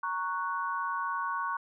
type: chord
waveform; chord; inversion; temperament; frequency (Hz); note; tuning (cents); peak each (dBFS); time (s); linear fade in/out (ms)
sine; F# major; first; equal; 932.3 / 1108.7 / 1480; A#5 / C#6 / F#6; 0 / 0 / 0; -36 / -32 / -36; 0.03-1.57; 5
effects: none